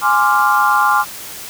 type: chord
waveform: sine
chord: D half-diminished seventh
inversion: second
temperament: equal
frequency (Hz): 830.6 / 1046.5 / 1174.7 / 1396.9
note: Ab5 / C6 / D6 / F6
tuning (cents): 0 / 0 / 0 / 0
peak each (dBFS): -16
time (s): 0.01-1.05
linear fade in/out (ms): 50
effects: white hiss -31 dBFS RMS until 1.49 s